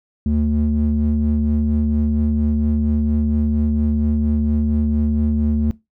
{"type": "ring-modulated tone", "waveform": "triangle", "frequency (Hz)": 73.42, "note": "D2", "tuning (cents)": 0, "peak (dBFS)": -10, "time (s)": [0.26, 5.71], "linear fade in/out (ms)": 0, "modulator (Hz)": 149, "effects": ["noise-tail reverb RT60 0.2 s tail -19 dB re dry"]}